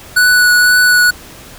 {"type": "tone with vibrato", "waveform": "square", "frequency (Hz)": 1476, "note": "F#6", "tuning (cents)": -5, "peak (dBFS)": -7, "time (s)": [0.16, 1.11], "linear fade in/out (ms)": 10, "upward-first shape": "triangle", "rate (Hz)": 2, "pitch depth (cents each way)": 13, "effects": ["pink hiss -35 dBFS RMS until 1.58 s"]}